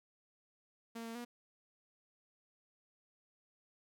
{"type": "tone with pitch steps", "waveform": "sawtooth", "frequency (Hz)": [229.6, 228.3, 240.3], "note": ["A#3", "A#3", "B3"], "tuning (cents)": [-26, -36, -47], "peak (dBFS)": -39, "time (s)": [0.95, 1.25], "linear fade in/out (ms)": 10, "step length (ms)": 100, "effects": []}